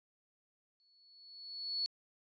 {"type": "tone with exponential growth", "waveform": "sine", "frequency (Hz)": 4406, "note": "C#8", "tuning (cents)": -11, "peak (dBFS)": -31, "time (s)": [0.8, 1.86], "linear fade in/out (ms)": 0, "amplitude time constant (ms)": 230, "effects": ["resampled to 16000 Hz"]}